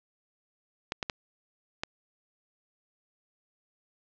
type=clicks; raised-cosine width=0.2 ms; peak=-13 dBFS; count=4; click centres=0.921 / 1.028 / 1.098 / 1.835 s; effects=low-pass 5000 Hz 12 dB/octave